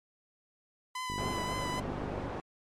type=tone with vibrato; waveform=sawtooth; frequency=1006 Hz; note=B5; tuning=32 cents sharp; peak=-31 dBFS; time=0.95-1.8 s; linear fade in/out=5 ms; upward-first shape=triangle; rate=3.7 Hz; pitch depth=29 cents each way
type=click train; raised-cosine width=3 ms; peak=-28 dBFS; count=61; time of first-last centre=1.1-2.3 s; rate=50 Hz
type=low-pass noise; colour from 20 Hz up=white; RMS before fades=-38 dBFS; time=1.18-2.4 s; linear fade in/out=0 ms; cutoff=690 Hz; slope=12 dB/octave
effects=low-pass 10000 Hz 12 dB/octave + MP3 64 kbps